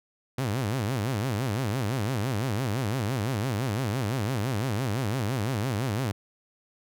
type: tone with vibrato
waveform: sawtooth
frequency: 116.54 Hz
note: A#2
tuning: in tune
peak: -22 dBFS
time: 0.38-6.12 s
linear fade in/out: 5 ms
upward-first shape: sine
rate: 5.9 Hz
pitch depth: 280 cents each way
effects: none